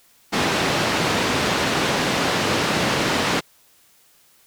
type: band-pass noise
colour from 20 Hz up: pink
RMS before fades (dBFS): -21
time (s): 0.32-3.41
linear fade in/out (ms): 20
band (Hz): 160 to 4800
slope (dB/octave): 12
effects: white hiss -56 dBFS RMS until 4.46 s